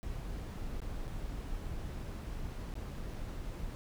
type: noise with dropouts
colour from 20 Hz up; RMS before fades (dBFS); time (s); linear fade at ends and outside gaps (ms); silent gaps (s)
brown; -40; 0.03-3.75; 0; 0.803-0.818 / 1.073-1.079 / 2.739-2.754 / 3.137-3.141
effects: none